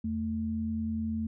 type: tone pair together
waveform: sine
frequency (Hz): 83.9 / 222.3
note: E2 / A3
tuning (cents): +31 / +18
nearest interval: octave + perfect fourth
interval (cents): 1687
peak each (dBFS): -36 / -30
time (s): 0.04-1.27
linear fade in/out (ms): 5
effects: none